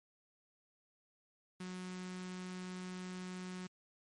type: tone with notch filter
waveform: sawtooth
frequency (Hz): 183.1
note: F#3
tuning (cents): -18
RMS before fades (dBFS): -45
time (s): 1.6-3.67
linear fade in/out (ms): 5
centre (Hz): 610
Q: 1
effects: low-pass 11000 Hz 12 dB/octave + MP3 48 kbps